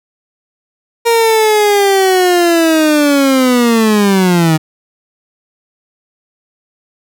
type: linear sweep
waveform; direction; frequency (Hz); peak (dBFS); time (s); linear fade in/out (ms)
30% pulse; down; 469.2 to 154.6; -5; 1.05-4.58; 20
effects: none